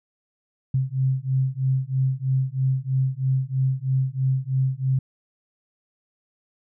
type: beating tone pair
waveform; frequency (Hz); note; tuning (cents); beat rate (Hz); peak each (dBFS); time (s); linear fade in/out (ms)
sine; 130.5 / 133.6; C3 / C3; -4 / +36; 3.1; -23; 0.74-4.99; 5
effects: none